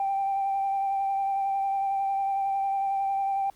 sine tone with vibrato, 785 Hz, G5, 2 cents sharp, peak -23 dBFS, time 0-3.5 s, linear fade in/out 2 ms, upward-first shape sine, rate 11 Hz, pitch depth 16 cents each way, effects tanh soft clip ceiling -20 dBFS + pink hiss -61 dBFS RMS until 3.55 s

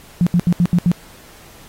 sine tone bursts, 174.7 Hz, F3, 1 cent sharp, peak -10 dBFS, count 6, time 0.21-0.916 s, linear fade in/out 0 ms, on 56 ms, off 74 ms, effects pink hiss -44 dBFS RMS until 1.68 s + AAC 48 kbps

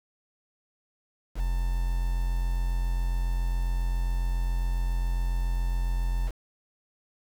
triangle tone with quantisation, 43.65 Hz, F1, in tune, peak -22 dBFS, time 1.35-6.32 s, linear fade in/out 50 ms, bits 7, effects none

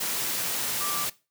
sine tone in noise, 1174.7 Hz, D6, in tune, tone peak -32 dBFS, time 0.8-1.05 s, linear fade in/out 10 ms, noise white, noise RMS -29 dBFS, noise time 0-1.1 s, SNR -6 dB, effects noise-tail reverb RT60 0.3 s tail -20 dB re dry + high-pass 100 Hz 12 dB/octave

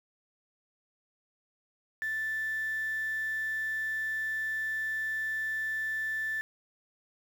sine tone with quantisation, 1760 Hz, A6, in tune, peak -30 dBFS, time 2.02-6.41 s, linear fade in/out 0 ms, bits 8, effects none

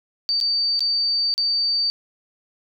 sine tone with dropouts, 4609 Hz, D8, 33 cents flat, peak -18 dBFS, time 0.29-1.9 s, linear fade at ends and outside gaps 0 ms, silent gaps 0.402-0.411 / 0.793-0.806 / 1.34-1.379 s, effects none

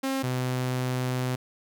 sawtooth tone pair in turn, 267.9 / 127.16 Hz, C4 / C3, +41 / -49 cents, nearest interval octave + minor second, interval 1290 cents, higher first, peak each -22 dBFS, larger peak neither, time 0.03-0.23 / 0.23-1.36 s, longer second, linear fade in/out 10 ms, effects none

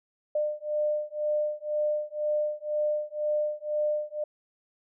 sine beating tone pair, 600 / 602 Hz, D5 / D5, +37 / +43 cents, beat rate 2 Hz, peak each -29 dBFS, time 0.35-4.24 s, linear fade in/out 5 ms, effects none

